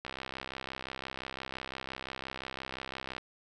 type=click train; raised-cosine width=0.3 ms; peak=-22 dBFS; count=207; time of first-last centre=0.05-3.181 s; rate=65.8 Hz; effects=none